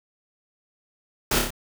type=noise with echo; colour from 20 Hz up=pink; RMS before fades=-22 dBFS; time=1.31-1.39 s; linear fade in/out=5 ms; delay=29 ms; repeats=4; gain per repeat=-3 dB; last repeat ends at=1.506 s; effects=none